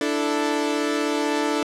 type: chord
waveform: sawtooth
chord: D suspended second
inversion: none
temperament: equal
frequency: 293.7 / 329.6 / 440 Hz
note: D4 / E4 / A4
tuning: 0 / 0 / 0 cents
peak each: -20 / -24 / -22 dBFS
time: 0.01-1.63 s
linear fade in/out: 2 ms
effects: low-pass 8000 Hz 12 dB/octave